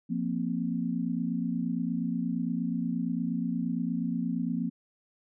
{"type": "chord", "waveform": "sine", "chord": "F suspended fourth", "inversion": "none", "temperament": "equal", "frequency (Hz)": [174.61, 233.1, 261.6], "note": ["F3", "Bb3", "C4"], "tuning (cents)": [0, 0, 0], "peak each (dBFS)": [-32, -31, -33], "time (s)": [0.09, 4.7], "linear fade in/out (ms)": 20, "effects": []}